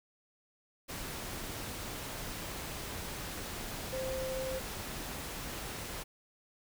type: tone in noise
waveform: sine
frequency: 523.3 Hz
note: C5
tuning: in tune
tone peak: -35 dBFS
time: 3.92-4.6 s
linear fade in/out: 20 ms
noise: pink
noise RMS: -41 dBFS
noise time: 0.88-6.04 s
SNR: +3 dB
effects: none